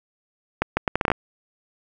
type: accelerating click train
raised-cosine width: 0.5 ms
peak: -4 dBFS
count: 9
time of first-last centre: 0.62-1.117 s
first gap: 150 ms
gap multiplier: 0.72
effects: none